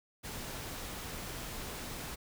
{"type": "noise", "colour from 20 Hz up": "pink", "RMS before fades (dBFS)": -42, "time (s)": [0.23, 2.16], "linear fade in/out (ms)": 20, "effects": []}